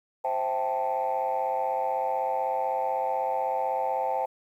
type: chord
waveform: sine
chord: A minor seventh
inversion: first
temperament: equal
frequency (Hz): 523.3 / 659.3 / 784 / 880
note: C5 / E5 / G5 / A5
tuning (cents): 0 / 0 / 0 / 0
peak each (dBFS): -30 / -32 / -28 / -29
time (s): 0.24-4.26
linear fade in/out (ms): 10
effects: tanh soft clip ceiling -19 dBFS + 10-bit